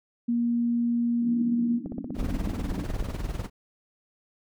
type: tone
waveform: sine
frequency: 236.6 Hz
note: A#3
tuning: 26 cents sharp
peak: -22 dBFS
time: 0.28-1.79 s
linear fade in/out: 10 ms
type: band-pass noise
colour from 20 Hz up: white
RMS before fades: -36 dBFS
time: 1.21-2.85 s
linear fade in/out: 5 ms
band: 170 to 310 Hz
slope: 96 dB/octave
type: click train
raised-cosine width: 2 ms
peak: -23 dBFS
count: 22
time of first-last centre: 1.86-3.148 s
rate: 16.3 Hz
type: noise with tremolo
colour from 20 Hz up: brown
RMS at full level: -28 dBFS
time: 2.14-3.5 s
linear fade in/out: 50 ms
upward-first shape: sine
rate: 20 Hz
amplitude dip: 70%
effects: none